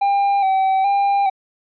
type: tone with vibrato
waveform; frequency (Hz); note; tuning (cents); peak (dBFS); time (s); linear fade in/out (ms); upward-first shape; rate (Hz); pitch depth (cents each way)
triangle; 783; G5; -2; -12; 0.01-1.3; 10; square; 1.2; 36
effects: resampled to 11025 Hz

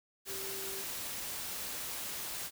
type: tone in noise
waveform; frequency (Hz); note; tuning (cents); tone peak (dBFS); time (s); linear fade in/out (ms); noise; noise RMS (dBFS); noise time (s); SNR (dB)
sine; 387.9; G4; -18; -45; 0.26-0.85; 50; white; -40; 0.25-2.51; -8
effects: none

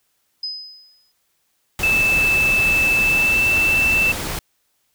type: tone with exponential decay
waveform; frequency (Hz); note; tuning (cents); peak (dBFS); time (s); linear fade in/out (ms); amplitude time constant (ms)
sine; 5030; D#8; +18; -22; 0.43-1.12; 5; 150
type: noise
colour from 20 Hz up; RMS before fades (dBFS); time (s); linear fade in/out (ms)
pink; -26; 1.79-4.39; 2
type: tone with pitch glide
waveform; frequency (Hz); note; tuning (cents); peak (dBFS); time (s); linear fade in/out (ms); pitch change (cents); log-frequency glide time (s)
sine; 2632 to 2655; E7 to E7; -3 to +12; -14; 1.83-4.12; 5; +15; 3-3.48
effects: white hiss -67 dBFS RMS until 4.94 s

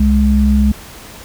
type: tone pair together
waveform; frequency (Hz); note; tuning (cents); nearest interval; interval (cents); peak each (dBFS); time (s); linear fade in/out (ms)
sine; 65.89 / 209; C2 / G#3; +13 / +11; octave + minor sixth; 1998; -11; 0-0.72; 5
effects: pink hiss -35 dBFS RMS until 1.24 s

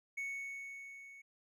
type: tone with level ramp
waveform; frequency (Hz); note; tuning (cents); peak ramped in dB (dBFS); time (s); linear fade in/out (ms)
triangle; 2217; C#7; 0; -35 to -51; 0.17-1.22; 10
effects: none

